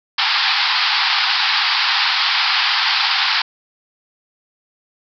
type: band-pass noise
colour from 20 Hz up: white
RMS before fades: -17 dBFS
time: 0.18-3.42 s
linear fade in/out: 5 ms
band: 770 to 5000 Hz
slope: 96 dB/octave
effects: none